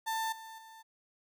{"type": "tone with level steps", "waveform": "35% pulse", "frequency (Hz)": 891, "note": "A5", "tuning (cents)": 22, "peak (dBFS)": [-30, -44, -49], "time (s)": [0.06, 0.83], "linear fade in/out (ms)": 20, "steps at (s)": [0.32, 0.58], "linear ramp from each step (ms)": 5, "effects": []}